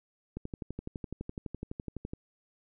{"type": "click train", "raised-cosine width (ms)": 3, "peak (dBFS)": -24, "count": 22, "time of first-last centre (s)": [0.37, 2.135], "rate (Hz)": 11.9, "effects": []}